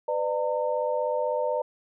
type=tone cluster; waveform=sine; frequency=502 / 598 / 912 Hz; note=B4 / D5 / A#5; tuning=+28 / +31 / -38 cents; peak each=-28 / -27 / -31 dBFS; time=0.08-1.62 s; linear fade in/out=5 ms; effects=none